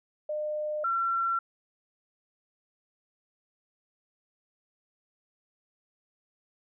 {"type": "tone pair in turn", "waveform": "sine", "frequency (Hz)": [605, 1358.2], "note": ["D#5", "F6"], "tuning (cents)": [-49, -49], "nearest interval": "octave + major second", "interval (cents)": 1400, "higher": "second", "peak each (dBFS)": [-29, -25], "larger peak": "second", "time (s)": [[0.29, 0.84], [0.84, 1.39]], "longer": "neither", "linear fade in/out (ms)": 5, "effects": []}